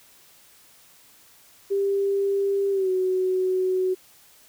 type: tone with pitch glide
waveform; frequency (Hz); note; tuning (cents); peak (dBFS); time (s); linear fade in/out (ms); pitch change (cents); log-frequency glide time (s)
sine; 396.3 to 371.9; G4 to F#4; +19 to +9; -20; 1.7-3.95; 20; -110; 2.71-2.9
effects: white hiss -54 dBFS RMS until 4.48 s

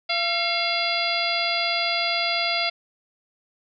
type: harmonic tone with a mistuned harmonic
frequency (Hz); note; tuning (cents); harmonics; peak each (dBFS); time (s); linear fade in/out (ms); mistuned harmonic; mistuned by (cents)
683; F5; -39; 1 / 2 / 3 / 4 / 5 / 6 / 7; -28 / -32 / -27 / -30 / -30 / -31 / -28; 0.09-2.7; 10; 3; +83
effects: none

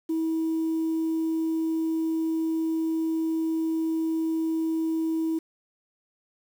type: tone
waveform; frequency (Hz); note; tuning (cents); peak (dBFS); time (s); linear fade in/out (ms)
sine; 322.9; E4; -36; -22; 0.09-5.39; 10
effects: tanh soft clip ceiling -21 dBFS + 8-bit

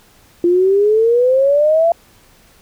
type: exponential sweep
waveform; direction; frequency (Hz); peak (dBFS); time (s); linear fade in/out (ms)
sine; up; 342.7 to 685; -9; 0.44-1.92; 2
effects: pink hiss -49 dBFS RMS until 2.61 s

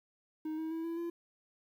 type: tone with pitch steps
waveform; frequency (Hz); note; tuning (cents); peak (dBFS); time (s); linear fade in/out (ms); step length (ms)
triangle; 312.4 / 319.1 / 326 / 333.1 / 340.3; D#4 / D#4 / E4 / E4 / F4; +7 / +44 / -19 / +18 / -45; -33; 0.45-1.1; 5; 130
effects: 11-bit

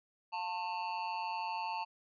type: tone with amplitude modulation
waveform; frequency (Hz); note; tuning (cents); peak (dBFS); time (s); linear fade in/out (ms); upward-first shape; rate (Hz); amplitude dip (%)
square; 894; A5; +27; -33; 0.32-1.85; 20; sine; 187; 70
effects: resampled to 11025 Hz

